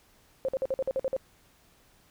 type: tone bursts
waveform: sine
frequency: 530 Hz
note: C5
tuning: 22 cents sharp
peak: -25 dBFS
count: 9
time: 0.45-1.165 s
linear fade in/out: 0 ms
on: 35 ms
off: 50 ms
effects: pink hiss -62 dBFS RMS until 2.1 s